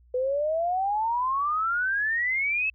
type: exponential sweep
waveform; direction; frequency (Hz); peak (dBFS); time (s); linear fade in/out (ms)
sine; up; 493.9 to 2637; -23; 0.14-2.7; 5
effects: added 60 Hz sine -54 dBFS peak until 2.74 s